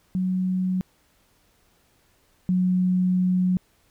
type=tone pair in turn; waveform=sine; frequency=185 / 182.88 Hz; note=F#3 / F#3; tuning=0 / -20 cents; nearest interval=unison; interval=20 cents; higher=first; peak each=-21 / -18 dBFS; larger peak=second; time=0.15-0.81 / 2.49-3.57 s; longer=second; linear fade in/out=0 ms; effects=pink hiss -63 dBFS RMS until 3.9 s